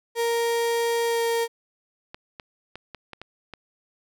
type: tone with pitch glide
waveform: 35% pulse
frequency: 466.2 to 463.2 Hz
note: A#4 to A#4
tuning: 0 to -11 cents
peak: -20 dBFS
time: 0.15-1.48 s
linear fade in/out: 50 ms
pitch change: -11 cents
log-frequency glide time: 1.06-1.21 s
type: clicks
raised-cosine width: 0.3 ms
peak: -22 dBFS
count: 7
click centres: 2.145 / 2.398 / 2.756 / 2.947 / 3.133 / 3.216 / 3.537 s
effects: none